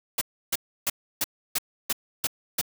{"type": "noise bursts", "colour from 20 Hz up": "white", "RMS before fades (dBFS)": -25, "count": 8, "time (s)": [0.18, 2.614], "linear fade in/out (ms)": 5, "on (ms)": 33, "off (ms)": 310, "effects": []}